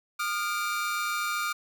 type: tone cluster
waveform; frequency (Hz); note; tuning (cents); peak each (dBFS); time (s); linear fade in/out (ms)
45% pulse; 1221 / 1407 / 2334; D#6 / F6 / D7; -33 / +12 / -11; -31 / -32 / -35; 0.19-1.53; 10
effects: none